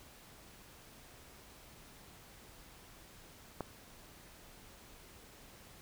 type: click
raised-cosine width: 1 ms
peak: -23 dBFS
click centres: 3.607 s
effects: pink hiss -57 dBFS RMS until 5.81 s